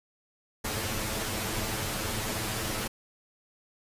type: noise with comb filter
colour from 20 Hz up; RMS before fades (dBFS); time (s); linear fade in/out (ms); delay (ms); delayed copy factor
pink; -32; 0.64-2.88; 10; 9.2; +0.75
effects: resampled to 32000 Hz